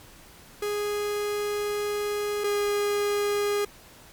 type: tone pair in turn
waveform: 45% pulse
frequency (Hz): 414 / 410.4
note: G#4 / G#4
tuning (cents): -5 / -21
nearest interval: unison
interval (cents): 16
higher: first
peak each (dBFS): -26 / -23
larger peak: second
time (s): 0.62-2.44 / 2.44-3.65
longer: first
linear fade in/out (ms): 5
effects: pink hiss -50 dBFS RMS until 4.12 s + MP3 96 kbps